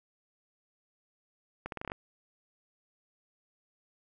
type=accelerating click train; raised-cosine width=0.5 ms; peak=-22 dBFS; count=8; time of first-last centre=1.66-1.919 s; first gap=62 ms; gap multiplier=0.82; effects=none